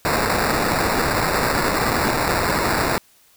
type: noise with sample-and-hold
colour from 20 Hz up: violet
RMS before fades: -20 dBFS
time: 0.05-2.98 s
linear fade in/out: 0 ms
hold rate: 3150 Hz
effects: white hiss -55 dBFS RMS until 3.36 s